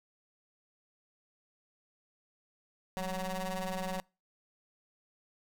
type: ring-modulated tone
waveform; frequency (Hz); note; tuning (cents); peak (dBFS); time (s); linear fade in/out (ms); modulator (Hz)
20% pulse; 188.7; F#3; +34; -26; 2.97-4; 0; 368
effects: noise-tail reverb RT60 0.3 s tail -25 dB re dry